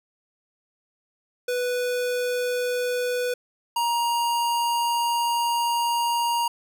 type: tone pair in turn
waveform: square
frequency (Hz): 493.9 / 942.4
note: B4 / A#5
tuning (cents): 0 / +19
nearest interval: major seventh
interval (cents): 1119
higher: second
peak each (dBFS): -24 / -22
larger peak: second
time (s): 1.48-3.34 / 3.76-6.48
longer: second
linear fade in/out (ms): 5
effects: none